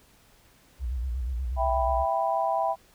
sine tone with vibrato, 62.2 Hz, B1, 13 cents sharp, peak -27 dBFS, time 0.79-2.06 s, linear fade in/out 50 ms, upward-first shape square, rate 8.3 Hz, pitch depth 110 cents each way
sine chord, E minor, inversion none, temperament equal, 659.3 / 784 / 987.8 Hz, E5 / G5 / B5, 0 / 0 / 0 cents, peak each -27 / -27 / -29 dBFS, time 1.56-2.76 s, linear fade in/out 50 ms
effects pink hiss -59 dBFS RMS until 2.94 s

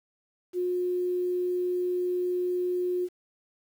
sine tone with quantisation, 359.5 Hz, F#4, 50 cents flat, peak -25 dBFS, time 0.53-3.09 s, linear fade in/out 50 ms, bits 9, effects none

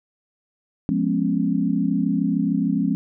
sine chord, C# dominant seventh, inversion first, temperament equal with one note detuned, 174.61 / 207.7 / 246.9 / 274 Hz, E#3 / G#3 / B3 / C#4, 0 / 0 / 0 / -20 cents, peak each -24 / -23 / -26 / -23 dBFS, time 0.89-2.95 s, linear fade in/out 0 ms, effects none

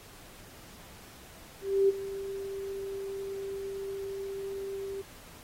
sine tone with ADSR envelope, 392 Hz, G4, in tune, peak -19 dBFS, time 1.61-5.02 s, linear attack 280 ms, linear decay 23 ms, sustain -15 dB, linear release 12 ms, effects pink hiss -52 dBFS RMS until 5.43 s + AAC 48 kbps

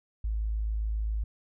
sine tone, 53.7 Hz, A1, 41 cents flat, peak -27 dBFS, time 0.24-1.24 s, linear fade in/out 5 ms, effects none

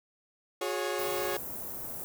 sawtooth chord, F# suspended second, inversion none, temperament equal with one note detuned, 361.1 / 415.3 / 554.4 Hz, F#4 / G#4 / C#5, -42 / 0 / 0 cents, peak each -31 dBFS, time 0.61-1.37 s, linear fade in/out 5 ms
white band-stop noise, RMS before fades -39 dBFS, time 0.99-2.04 s, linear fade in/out 0 ms, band 770 to 15000 Hz, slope 12 dB/octave
effects none

